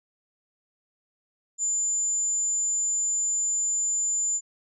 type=tone; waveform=sine; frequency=7100 Hz; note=A8; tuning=15 cents sharp; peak=-23 dBFS; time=1.58-4.41 s; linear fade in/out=50 ms; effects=none